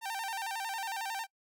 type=tone with vibrato; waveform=sawtooth; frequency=842 Hz; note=G#5; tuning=24 cents sharp; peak=-31 dBFS; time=0.01-1.27 s; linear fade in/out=50 ms; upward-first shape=square; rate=11 Hz; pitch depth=130 cents each way; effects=noise-tail reverb RT60 0.1 s tail -24 dB re dry